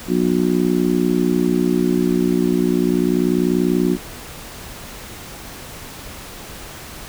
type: harmonic tone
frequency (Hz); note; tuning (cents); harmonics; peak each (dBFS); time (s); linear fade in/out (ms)
60.3; B1; -41; 3 / 4 / 5 / 6; -20 / -20 / -20 / -20; 0.07-3.98; 50
effects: pink hiss -35 dBFS RMS until 7.08 s